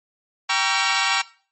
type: chord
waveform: 15% pulse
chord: G diminished seventh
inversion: none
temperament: just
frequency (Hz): 784 / 940.8 / 1128.9 / 1354.7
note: G5 / Bb5 / Db6 / Fb6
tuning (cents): 0 / +16 / +31 / +47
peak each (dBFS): -18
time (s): 0.49-1.22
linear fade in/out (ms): 10
effects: noise-tail reverb RT60 0.4 s tail -18 dB re dry + MP3 32 kbps